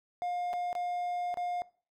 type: tone with dropouts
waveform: triangle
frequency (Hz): 710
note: F5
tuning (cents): +28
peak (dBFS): -29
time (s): 0.22-1.62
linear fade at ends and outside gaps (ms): 0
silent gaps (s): 0.531-0.536 / 0.729-0.752 / 1.342-1.372
effects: noise-tail reverb RT60 0.4 s tail -20 dB re dry